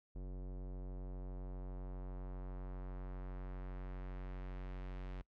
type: tone with low-pass filter sweep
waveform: square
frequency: 46.25 Hz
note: F#1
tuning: in tune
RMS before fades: -45 dBFS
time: 0.15-5.22 s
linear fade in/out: 10 ms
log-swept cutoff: 470 to 2900 Hz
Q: 0.92
effects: noise-tail reverb RT60 0.1 s tail -23 dB re dry